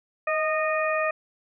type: harmonic tone with a mistuned harmonic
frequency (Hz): 616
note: D#5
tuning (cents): -17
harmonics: 1 / 2 / 3 / 4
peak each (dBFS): -25 / -28 / -30 / -31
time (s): 0.27-1.11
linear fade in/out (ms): 5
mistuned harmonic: 1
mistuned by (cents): +34
effects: none